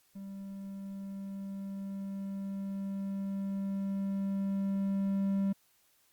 triangle tone with level ramp, 196 Hz, G3, in tune, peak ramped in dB -39 to -25 dBFS, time 0.15-5.53 s, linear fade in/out 10 ms, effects white hiss -69 dBFS RMS until 6.12 s + Opus 48 kbps

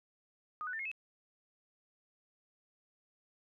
sine tone with pitch steps, 1236 / 1486.9 / 1788.8 / 2152 / 2589 Hz, D#6 / F#6 / A6 / C7 / E7, -12 / +8 / +28 / +48 / -32 cents, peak -37 dBFS, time 0.61-0.915 s, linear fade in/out 0 ms, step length 61 ms, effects none

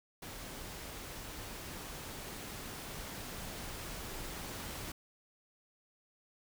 pink noise with level ramp, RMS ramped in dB -46 to -43 dBFS, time 0.22-4.92 s, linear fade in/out 5 ms, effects none

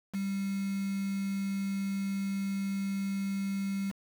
sine tone with quantisation, 196.2 Hz, G3, 2 cents sharp, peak -30 dBFS, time 0.13-3.92 s, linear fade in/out 20 ms, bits 7, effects none

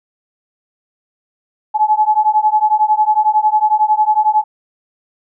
sine beating tone pair, 850 / 861 Hz, G#5 / A5, +40 / -38 cents, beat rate 11 Hz, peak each -13 dBFS, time 1.74-4.44 s, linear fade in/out 20 ms, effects none

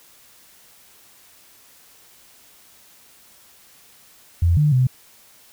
sine tone with pitch steps, 85.5 / 149.4 / 128 Hz, F2 / D3 / C3, -36 / +30 / -38 cents, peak -13 dBFS, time 4.42-4.87 s, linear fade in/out 5 ms, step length 150 ms, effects white hiss -51 dBFS RMS until 5.52 s

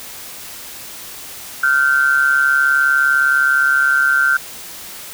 sine tone pair together, 1398 / 1537.6 Hz, F6 / G6, +1 / -34 cents, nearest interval major second, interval 165 cents, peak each -14 dBFS, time 1.63-4.37 s, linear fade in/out 5 ms, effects white hiss -33 dBFS RMS until 5.13 s

